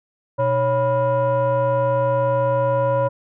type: tone with frequency modulation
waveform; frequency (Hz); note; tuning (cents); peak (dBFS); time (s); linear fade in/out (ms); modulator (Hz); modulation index
sine; 553; C#5; -4; -15; 0.38-3.09; 20; 430; 0.96
effects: tanh soft clip ceiling -11 dBFS